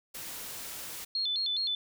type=noise; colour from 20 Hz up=white; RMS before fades=-41 dBFS; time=0.14-1.05 s; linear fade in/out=10 ms
type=tone with vibrato; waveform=sine; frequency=3867 Hz; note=B7; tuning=37 cents flat; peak=-28 dBFS; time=1.15-1.75 s; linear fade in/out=2 ms; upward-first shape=square; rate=4.8 Hz; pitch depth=170 cents each way
effects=none